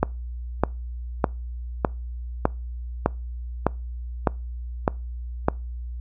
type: click train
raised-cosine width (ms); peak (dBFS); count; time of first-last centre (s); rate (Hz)
1; -3; 10; 0.03-5.485; 1.65
effects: noise-tail reverb RT60 0.3 s tail -25 dB re dry + added 60 Hz sine -30 dBFS peak until 6 s